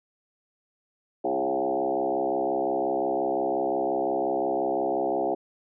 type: tone with frequency modulation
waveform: sine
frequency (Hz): 545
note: C#5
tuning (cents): -29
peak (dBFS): -23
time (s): 1.24-5.35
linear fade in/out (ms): 10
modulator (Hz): 65.7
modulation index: 3.7
effects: none